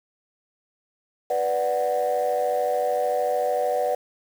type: chord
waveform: sine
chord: B minor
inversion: none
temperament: equal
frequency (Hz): 493.9 / 587.3 / 740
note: B4 / D5 / F#5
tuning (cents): 0 / 0 / 0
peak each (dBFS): -24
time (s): 1.3-3.95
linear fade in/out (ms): 5
effects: tanh soft clip ceiling -15 dBFS + 7-bit